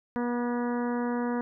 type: harmonic tone with a mistuned harmonic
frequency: 241.3 Hz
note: B3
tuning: 40 cents flat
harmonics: 1 / 2 / 3 / 4 / 5 / 6 / 7 / 8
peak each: -28 / -33 / -40 / -37 / -43 / -44 / -45 / -49 dBFS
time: 0.16-1.41 s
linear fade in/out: 0 ms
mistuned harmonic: 6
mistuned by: +20 cents
effects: none